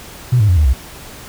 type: tone with pitch steps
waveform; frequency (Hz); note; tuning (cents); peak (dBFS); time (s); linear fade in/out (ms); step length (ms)
sine; 123.47 / 105.03 / 89.35 / 76 / 64.65; B2 / G#2 / F2 / D#2 / C2; 0 / +20 / +40 / -40 / -20; -7; 0.32-0.735; 10; 83
effects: tanh soft clip ceiling -4 dBFS + pink hiss -35 dBFS RMS until 1.28 s

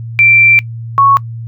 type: tone pair in turn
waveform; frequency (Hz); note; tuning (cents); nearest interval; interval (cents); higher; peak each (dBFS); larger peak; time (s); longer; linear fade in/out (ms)
sine; 2351 / 1106.9; D7 / C#6; +1 / -3; octave + minor second; 1304; first; -4; neither; 0.19-0.59 / 0.98-1.17; first; 0
effects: noise-tail reverb RT60 0.1 s tail -22 dB re dry + added 115 Hz sine -21 dBFS peak until 1.47 s

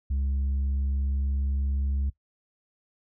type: tone with pitch glide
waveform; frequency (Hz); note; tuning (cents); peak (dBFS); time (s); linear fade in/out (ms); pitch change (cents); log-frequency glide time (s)
sine; 68.2 to 68.75; C#2 to C#2; -28 to -14; -21; 0.1-2.1; 10; +14; 0.37-1.93
effects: noise-tail reverb RT60 0.1 s tail -20 dB re dry + tanh soft clip ceiling -23 dBFS

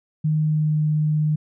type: tone with pitch glide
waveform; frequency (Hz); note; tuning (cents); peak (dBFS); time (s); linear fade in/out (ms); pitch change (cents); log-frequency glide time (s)
sine; 154.4 to 152.71; D#3 to D#3; -13 to -32; -17; 0.24-1.36; 10; -19; 0.39-0.79
effects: none

